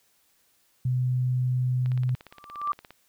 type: tone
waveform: sine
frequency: 126.4 Hz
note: B2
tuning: 41 cents sharp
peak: -22 dBFS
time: 0.85-2.15 s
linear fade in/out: 5 ms
type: click train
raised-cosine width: 0.3 ms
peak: -28 dBFS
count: 19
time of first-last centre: 1.86-2.907 s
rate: 17.2 Hz
type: tone with exponential growth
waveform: sine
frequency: 1174.7 Hz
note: D6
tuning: in tune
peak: -21 dBFS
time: 2.31-2.72 s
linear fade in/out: 2 ms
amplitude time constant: 88 ms
effects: white hiss -66 dBFS RMS until 3.08 s